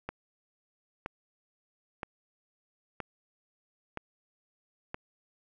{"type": "click train", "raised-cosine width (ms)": 0.5, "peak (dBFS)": -20, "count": 6, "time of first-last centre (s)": [0.09, 4.944], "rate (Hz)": 1.03, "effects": []}